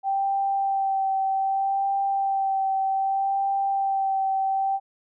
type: tone with vibrato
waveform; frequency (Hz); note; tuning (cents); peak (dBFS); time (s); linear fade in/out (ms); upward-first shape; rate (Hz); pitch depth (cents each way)
sine; 780; G5; -9; -21; 0.03-4.8; 50; sine; 0.64; 17
effects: none